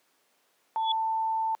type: tone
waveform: sine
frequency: 890 Hz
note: A5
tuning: 20 cents sharp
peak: -25 dBFS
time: 0.76-1.55 s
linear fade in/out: 0 ms
type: tone with exponential growth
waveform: sine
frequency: 3400 Hz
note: G#7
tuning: 40 cents sharp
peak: -23 dBFS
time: 0.76-0.92 s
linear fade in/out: 5 ms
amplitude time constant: 33 ms
effects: pink hiss -68 dBFS RMS until 1.6 s + high-pass 400 Hz 12 dB/octave